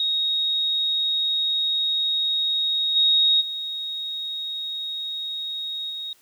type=tone with level steps; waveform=sine; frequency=3756 Hz; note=A#7; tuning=12 cents sharp; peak=-20 / -15 / -27 / -29 dBFS; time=0-6.13 s; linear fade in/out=2 ms; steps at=2.95 / 3.4 / 5.89 s; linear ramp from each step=20 ms; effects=white hiss -58 dBFS RMS until 6.21 s